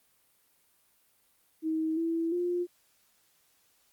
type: tone with pitch steps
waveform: sine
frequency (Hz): 317.9 / 330.4 / 352.5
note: D#4 / E4 / F4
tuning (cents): +37 / +4 / +16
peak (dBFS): -27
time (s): 1.62-2.67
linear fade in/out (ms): 50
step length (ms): 350
effects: white hiss -68 dBFS RMS until 3.92 s + Opus 32 kbps